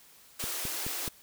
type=high-pass noise; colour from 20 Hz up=white; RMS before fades=-35 dBFS; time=0.39-1.09 s; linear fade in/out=10 ms; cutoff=270 Hz; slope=96 dB/octave
type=click train; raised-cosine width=3 ms; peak=-25 dBFS; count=4; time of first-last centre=0.44-1.078 s; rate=4.7 Hz
effects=white hiss -57 dBFS RMS until 1.22 s